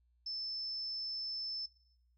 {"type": "tone", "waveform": "sine", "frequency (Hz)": 5274, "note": "E8", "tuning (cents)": 0, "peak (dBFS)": -38, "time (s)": [0.26, 1.66], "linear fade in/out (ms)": 5, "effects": ["noise-tail reverb RT60 0.7 s tail -17 dB re dry", "added 60 Hz sine -69 dBFS peak until 2.17 s"]}